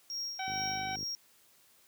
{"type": "tone with tremolo", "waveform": "triangle", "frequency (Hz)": 5588, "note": "F8", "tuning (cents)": 0, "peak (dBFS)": -33, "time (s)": [0.1, 1.15], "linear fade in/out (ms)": 0, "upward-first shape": "sine", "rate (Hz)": 2.3, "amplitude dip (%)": 70}
{"type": "harmonic tone", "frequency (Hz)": 763, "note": "G5", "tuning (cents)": -47, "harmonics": [1, 2, 3, 4, 5], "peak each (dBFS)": [-36, -43, -41, -47, -46], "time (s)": [0.39, 0.96], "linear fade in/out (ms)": 5}
{"type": "click train", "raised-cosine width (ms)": 3, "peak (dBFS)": -33, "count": 29, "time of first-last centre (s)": [0.48, 1.029], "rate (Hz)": 51}
{"effects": ["white hiss -64 dBFS RMS until 1.87 s", "high-pass 80 Hz 12 dB/octave"]}